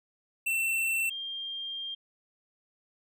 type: tone pair in turn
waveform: square / sine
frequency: 2689 / 3198 Hz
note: E7 / G7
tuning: +34 / +34 cents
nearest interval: minor third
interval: 300 cents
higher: second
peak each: -27 / -34 dBFS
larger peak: first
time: 0.46-1.1 / 1.1-1.95 s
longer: second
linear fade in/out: 10 ms
effects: none